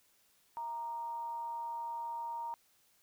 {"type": "tone with frequency modulation", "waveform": "sine", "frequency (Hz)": 932.3, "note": "A#5", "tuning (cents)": 0, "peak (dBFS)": -37, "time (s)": [0.57, 2.54], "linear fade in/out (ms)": 0, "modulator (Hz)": 269, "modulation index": 0.21, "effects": ["white hiss -70 dBFS RMS until 3.02 s"]}